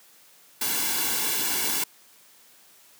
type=noise with comb filter; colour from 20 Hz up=white; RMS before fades=-26 dBFS; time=0.61-1.84 s; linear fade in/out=5 ms; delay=1.6 ms; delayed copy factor=-0.7; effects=white hiss -55 dBFS RMS until 2.99 s + high-pass 150 Hz 12 dB/octave